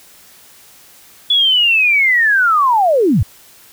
sine linear sweep, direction down, 3434 to 69.3 Hz, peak -9 dBFS, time 1.3-3.23 s, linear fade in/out 5 ms, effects white hiss -44 dBFS RMS until 3.72 s

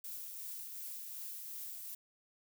violet noise with tremolo, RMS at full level -44 dBFS, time 0.04-1.95 s, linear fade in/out 5 ms, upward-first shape triangle, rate 2.7 Hz, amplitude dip 30%, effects none

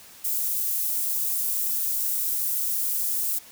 white high-pass noise, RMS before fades -26 dBFS, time 0.24-3.39 s, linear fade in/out 10 ms, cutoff 11000 Hz, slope 12 dB/octave, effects white hiss -48 dBFS RMS until 3.51 s

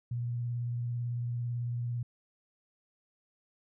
sine tone with vibrato, 120.1 Hz, B2, 48 cents flat, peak -31 dBFS, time 0.11-2.03 s, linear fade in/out 5 ms, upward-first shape triangle, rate 18 Hz, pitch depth 26 cents each way, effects none

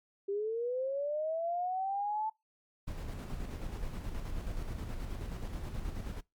sine linear sweep, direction up, 391.2 to 880 Hz, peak -31 dBFS, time 0.28-2.3 s, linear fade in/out 10 ms
brown noise with tremolo, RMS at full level -37 dBFS, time 2.87-6.21 s, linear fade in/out 10 ms, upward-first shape square, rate 9.4 Hz, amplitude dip 35%
effects noise-tail reverb RT60 0.2 s tail -23 dB re dry + MP3 96 kbps

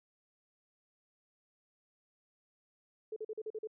sine tone bursts, 434.4 Hz, A4, 22 cents flat, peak -37 dBFS, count 7, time 3.12-3.673 s, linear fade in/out 5 ms, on 43 ms, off 42 ms, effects none

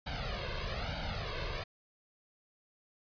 pink noise with flanger, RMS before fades -37 dBFS, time 0.06-1.64 s, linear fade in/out 10 ms, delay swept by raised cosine 1.3 to 1.91 ms, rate 1.1 Hz, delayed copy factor +0.9, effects resampled to 11025 Hz

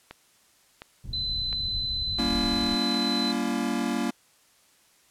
click train, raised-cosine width 0.3 ms, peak -23 dBFS, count 5, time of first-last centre 0.11-2.947 s, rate 1.41 Hz
pink low-pass noise, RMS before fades -36 dBFS, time 1.04-2.76 s, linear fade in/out 5 ms, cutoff 110 Hz, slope 12 dB/octave
sine tone, 4032 Hz, B7, 35 cents sharp, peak -27 dBFS, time 1.13-3.32 s, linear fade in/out 5 ms
square chord, G diminished seventh, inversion none, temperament just, 196 / 235.2 / 282.2 / 338.7 Hz, G3 / Bb3 / Db4 / Fb4, 0 / +16 / +31 / +47 cents, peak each -34 / -29 / -32 / -34 dBFS, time 2.18-4.11 s, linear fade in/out 10 ms
effects white hiss -61 dBFS RMS until 5.1 s + low-pass 11000 Hz 12 dB/octave

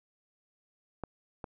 clicks, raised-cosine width 1 ms, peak -22 / -25 dBFS, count 2, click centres 1.037 / 1.442 s, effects none

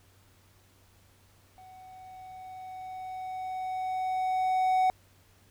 triangle tone with level ramp, 747 Hz, F#5, 16 cents sharp, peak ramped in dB -47 to -19 dBFS, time 1.58-4.9 s, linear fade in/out 0 ms, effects added 95 Hz sine -62 dBFS peak until 5.5 s + pink hiss -63 dBFS RMS until 5.5 s

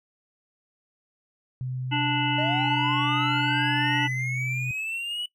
sine tone, 127.9 Hz, C3, 39 cents flat, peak -28 dBFS, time 1.61-4.71 s, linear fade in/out 0 ms
harmonic tone, 293.7 Hz, D4, in tune, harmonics 1 / 3 / 5 / 7 / 9 / 10, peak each -28 / -28 / -34 / -32 / -32 / -30 dBFS, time 1.91-4.08 s, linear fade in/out 20 ms
triangle linear sweep, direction up, 595 to 2960 Hz, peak -27 dBFS, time 2.38-5.26 s, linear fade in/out 5 ms
effects noise-tail reverb RT60 0.1 s tail -19 dB re dry

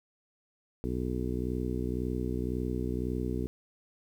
harmonic tone, 61.9 Hz, B1, 5 cents sharp, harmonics 1 / 2 / 3 / 4 / 5 / 6 / 7, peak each -35 / -37 / -39 / -36 / -39 / -38 / -40 dBFS, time 0.84-3.47 s, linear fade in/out 0 ms, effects 10-bit

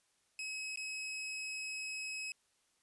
sawtooth tone with dropouts, 2558 Hz, D#7, 47 cents sharp, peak -36 dBFS, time 0.39-2.32 s, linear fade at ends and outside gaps 1 ms, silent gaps 0.759-0.773 s, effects white hiss -75 dBFS RMS until 2.82 s + resampled to 24000 Hz

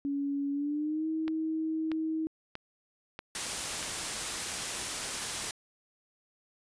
sine tone with pitch glide, 281.6 to 317.9 Hz, C#4 to D#4, +27 to +37 cents, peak -29 dBFS, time 0.05-2.27 s, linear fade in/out 0 ms, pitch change +210 cents, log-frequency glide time 0.52-1.07 s
click train, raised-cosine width 0.3 ms, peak -23 dBFS, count 5, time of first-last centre 1.28-3.828 s, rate 1.57 Hz
white noise, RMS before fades -34 dBFS, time 3.35-5.51 s, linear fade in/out 2 ms
effects resampled to 22050 Hz

